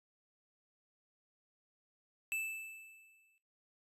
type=tone with exponential decay; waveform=square; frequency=2636 Hz; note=E7; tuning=1 cent flat; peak=-34 dBFS; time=2.32-3.38 s; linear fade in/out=0 ms; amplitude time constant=230 ms; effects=noise-tail reverb RT60 0.4 s tail -22 dB re dry + resampled to 32000 Hz